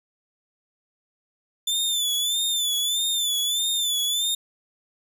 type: tone with vibrato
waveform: sawtooth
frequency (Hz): 3520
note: A7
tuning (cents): 0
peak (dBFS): -19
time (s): 1.67-4.35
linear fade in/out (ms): 5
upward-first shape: sine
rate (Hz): 1.6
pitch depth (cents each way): 71
effects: none